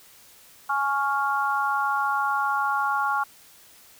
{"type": "chord", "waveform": "sine", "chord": "Db major", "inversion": "second", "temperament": "equal with one note detuned", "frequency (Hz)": [835.4, 1108.7, 1396.9], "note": ["Ab5", "Db6", "F6"], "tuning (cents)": [10, 0, 0], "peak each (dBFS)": -26, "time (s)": [0.69, 3.24], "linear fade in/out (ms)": 10, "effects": ["white hiss -52 dBFS RMS until 3.99 s"]}